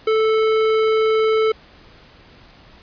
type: tone with hard clipping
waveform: sine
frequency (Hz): 438.9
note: A4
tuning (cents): -4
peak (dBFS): -16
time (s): 0.07-1.52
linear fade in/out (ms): 5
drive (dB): 14
effects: pink hiss -47 dBFS RMS until 2.82 s + resampled to 11025 Hz